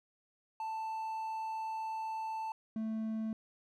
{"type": "tone pair in turn", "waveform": "triangle", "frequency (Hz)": [884, 220.5], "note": ["A5", "A3"], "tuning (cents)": [8, 4], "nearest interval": "2 octaves", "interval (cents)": 2404, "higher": "first", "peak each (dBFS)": [-34, -32], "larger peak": "second", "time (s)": [[0.6, 2.52], [2.76, 3.33]], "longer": "first", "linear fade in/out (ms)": 2, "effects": []}